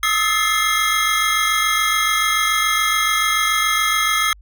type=tone cluster; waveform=square; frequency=1257 / 1304 / 1744 / 2104 / 3278 Hz; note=D#6 / E6 / A6 / C7 / G#7; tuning=+17 / -19 / -16 / +9 / -23 cents; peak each=-23 / -23 / -27 / -21 / -24 dBFS; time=0.03-4.33 s; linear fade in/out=2 ms; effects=added 50 Hz sine -42 dBFS peak until 4.41 s